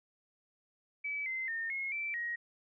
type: tone with pitch steps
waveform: sine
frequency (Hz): 2295 / 2069 / 1824 / 2164 / 2333 / 1888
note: D7 / C7 / A#6 / C#7 / D7 / A#6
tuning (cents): -40 / -20 / -38 / -42 / -12 / +22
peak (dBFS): -34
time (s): 1.04-2.36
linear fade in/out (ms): 10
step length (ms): 220
effects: none